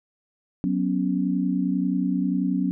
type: chord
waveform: sine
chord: F# suspended fourth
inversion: none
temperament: equal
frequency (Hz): 185 / 246.9 / 277.2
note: F#3 / B3 / C#4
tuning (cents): 0 / 0 / 0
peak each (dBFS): -24 / -27 / -25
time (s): 0.64-2.71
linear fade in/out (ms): 0
effects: none